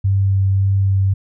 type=tone with vibrato; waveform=sine; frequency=97.3 Hz; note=G2; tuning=12 cents flat; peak=-12 dBFS; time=0.04-1.14 s; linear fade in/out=10 ms; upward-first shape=sine; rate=1.8 Hz; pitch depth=10 cents each way; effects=none